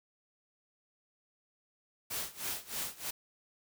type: noise with tremolo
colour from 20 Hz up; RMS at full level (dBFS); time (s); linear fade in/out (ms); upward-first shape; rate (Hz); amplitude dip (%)
white; -36; 2.1-3.11; 10; sine; 3.2; 90
effects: none